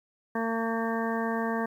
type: harmonic tone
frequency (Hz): 227.3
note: A#3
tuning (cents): -43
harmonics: 1 / 2 / 3 / 4 / 5 / 7 / 8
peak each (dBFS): -30 / -33 / -35 / -36 / -37 / -38 / -39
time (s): 0.35-1.66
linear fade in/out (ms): 5
effects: 10-bit